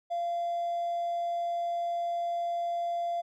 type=tone with hard clipping; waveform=triangle; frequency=689 Hz; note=F5; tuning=24 cents flat; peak=-29 dBFS; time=0.1-3.22 s; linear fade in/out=20 ms; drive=4 dB; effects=none